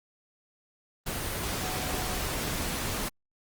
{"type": "tone in noise", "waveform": "sine", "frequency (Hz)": 740, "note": "F#5", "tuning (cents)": 0, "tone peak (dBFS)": -40, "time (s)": [1.61, 2.18], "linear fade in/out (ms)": 10, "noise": "pink", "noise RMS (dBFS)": -32, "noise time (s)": [1.06, 3.09], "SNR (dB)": -11, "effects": ["Opus 24 kbps"]}